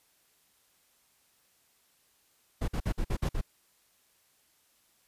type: noise bursts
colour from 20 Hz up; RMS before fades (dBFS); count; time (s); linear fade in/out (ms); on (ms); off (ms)
brown; -29; 7; 2.61-3.413; 10; 71; 51
effects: white hiss -68 dBFS RMS until 5.07 s + resampled to 32000 Hz